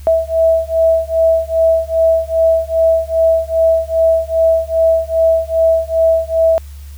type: beating tone pair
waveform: sine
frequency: 652 / 654.5 Hz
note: E5 / E5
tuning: -19 / -13 cents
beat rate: 2.5 Hz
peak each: -13 dBFS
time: 0.07-6.58 s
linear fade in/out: 0 ms
effects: added 71 Hz sine -29 dBFS peak until 6.97 s + white hiss -46 dBFS RMS until 6.97 s